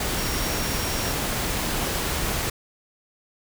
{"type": "tone in noise", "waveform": "sine", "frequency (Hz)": 5588, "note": "F8", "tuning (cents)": 0, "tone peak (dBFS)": -35, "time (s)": [0.18, 1.12], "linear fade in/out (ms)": 5, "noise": "pink", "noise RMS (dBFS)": -26, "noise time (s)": [0, 2.5], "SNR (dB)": -12, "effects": []}